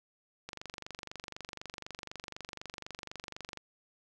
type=click train; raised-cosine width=0.2 ms; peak=-24 dBFS; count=75; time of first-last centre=0.49-3.573 s; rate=24 Hz; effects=none